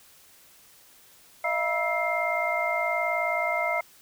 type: tone cluster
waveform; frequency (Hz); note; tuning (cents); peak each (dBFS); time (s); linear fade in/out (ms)
sine; 626 / 685 / 961 / 1315 / 2107; D#5 / F5 / B5 / E6 / C7; +10 / -34 / -48 / -5 / +12; -31 / -29 / -33 / -33 / -28; 1.44-3.81; 5
effects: white hiss -55 dBFS RMS until 4.01 s